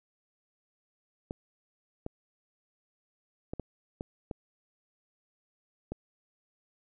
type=clicks; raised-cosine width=2 ms; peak=-22 dBFS; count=7; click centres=1.309 / 2.064 / 3.535 / 3.597 / 4.009 / 4.312 / 5.92 s; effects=none